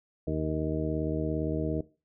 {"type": "harmonic tone with a mistuned harmonic", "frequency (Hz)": 77.5, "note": "D#2", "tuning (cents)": -6, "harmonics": [1, 2, 3, 4, 5, 6, 8], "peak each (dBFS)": [-35, -33, -39, -33, -38, -35, -38], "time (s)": [0.27, 1.81], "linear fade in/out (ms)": 5, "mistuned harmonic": 8, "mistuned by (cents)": 24, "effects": ["noise-tail reverb RT60 0.3 s tail -18 dB re dry"]}